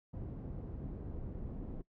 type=low-pass noise; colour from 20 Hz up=pink; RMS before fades=-43 dBFS; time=0.13-1.82 s; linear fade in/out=10 ms; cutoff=330 Hz; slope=12 dB/octave; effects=noise-tail reverb RT60 0.1 s tail -20 dB re dry